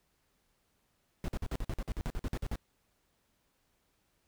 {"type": "noise bursts", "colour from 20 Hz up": "brown", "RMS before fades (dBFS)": -34, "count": 15, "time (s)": [1.24, 2.556], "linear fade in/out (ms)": 0, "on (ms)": 42, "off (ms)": 49, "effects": ["pink hiss -75 dBFS RMS until 4.27 s"]}